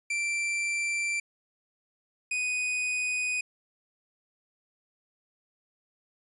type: tone pair in turn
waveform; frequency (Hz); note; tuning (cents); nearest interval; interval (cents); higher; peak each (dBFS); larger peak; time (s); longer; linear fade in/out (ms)
45% pulse; 2349 / 2489; D7 / D#7; 0 / 0; minor second; 100; second; -27; neither; 0.1-1.2 / 2.31-3.41; neither; 5
effects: resampled to 24000 Hz